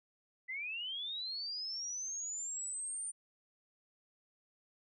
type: linear sweep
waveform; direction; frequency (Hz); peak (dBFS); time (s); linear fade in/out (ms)
sine; up; 1975.5 to 9120; -38; 0.48-3.12; 20
effects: none